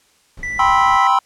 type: noise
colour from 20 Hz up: brown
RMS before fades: -35 dBFS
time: 0.37-0.97 s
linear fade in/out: 5 ms
type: tone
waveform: triangle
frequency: 1975.5 Hz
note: B6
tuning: in tune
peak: -20 dBFS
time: 0.43-1.07 s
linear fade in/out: 2 ms
type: chord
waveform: triangle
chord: C major seventh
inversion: second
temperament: just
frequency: 784.9 / 981.1 / 1046.5 / 1308.1 Hz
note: G5 / B5 / C6 / E6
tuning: +2 / -12 / 0 / -14 cents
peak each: -15 dBFS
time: 0.59-1.19 s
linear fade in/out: 5 ms
effects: white hiss -56 dBFS RMS until 1.25 s + low-pass 9000 Hz 12 dB/octave